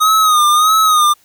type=tone with vibrato; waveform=square; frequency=1244.5 Hz; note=D#6; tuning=in tune; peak=-9 dBFS; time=0-1.14 s; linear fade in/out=20 ms; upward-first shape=sine; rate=1.6 Hz; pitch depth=69 cents each way; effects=white hiss -53 dBFS RMS until 1.24 s